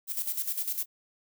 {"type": "noise with tremolo", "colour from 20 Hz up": "violet", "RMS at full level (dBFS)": -30, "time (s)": [0.07, 0.86], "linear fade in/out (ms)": 50, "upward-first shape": "square", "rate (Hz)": 9.9, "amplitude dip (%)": 65, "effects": []}